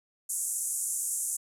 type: band-pass noise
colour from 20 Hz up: white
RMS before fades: -32 dBFS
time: 0.29-1.37 s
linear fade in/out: 10 ms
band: 6900 to 11000 Hz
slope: 48 dB/octave
effects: none